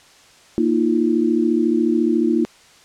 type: chord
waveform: sine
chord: Bb suspended fourth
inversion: none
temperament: equal with one note detuned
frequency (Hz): 233.1 / 311.1 / 345.2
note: Bb3 / Eb4 / F4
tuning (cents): 0 / 0 / -20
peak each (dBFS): -19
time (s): 0.58-2.45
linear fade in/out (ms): 0
effects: white hiss -49 dBFS RMS until 2.84 s + low-pass 7000 Hz 12 dB/octave